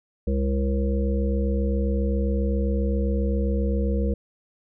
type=harmonic tone with a mistuned harmonic; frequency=67.5 Hz; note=C#2; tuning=45 cents flat; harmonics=1 / 3 / 5 / 7 / 8; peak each=-22 / -27 / -34 / -30 / -35 dBFS; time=0.27-4.14 s; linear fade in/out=5 ms; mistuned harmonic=5; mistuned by=-24 cents; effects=none